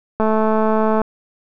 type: click train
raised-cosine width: 1 ms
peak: -5 dBFS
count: 179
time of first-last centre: 0.2-1.017 s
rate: 218 Hz
effects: none